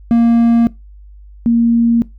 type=tone pair in turn; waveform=triangle / sine; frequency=233.1 / 233.1 Hz; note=A#3 / A#3; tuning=0 / 0 cents; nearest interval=unison; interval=0 cents; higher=neither; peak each=-5 / -8 dBFS; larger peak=first; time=0.11-0.67 / 1.46-2.02 s; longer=neither; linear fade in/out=0 ms; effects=noise-tail reverb RT60 0.2 s tail -20 dB re dry + added 50 Hz sine -35 dBFS peak until 2.18 s